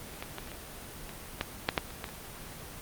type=clicks; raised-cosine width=0.3 ms; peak=-20 / -20 / -29 / -25 / -24 / -12 / -8 / -8 / -28 / -18 / -26 dBFS; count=11; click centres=0.225 / 0.384 / 0.474 / 0.517 / 1.093 / 1.411 / 1.689 / 1.778 / 1.905 / 2.042 / 2.09 s; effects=pink hiss -44 dBFS RMS until 2.81 s + Opus 24 kbps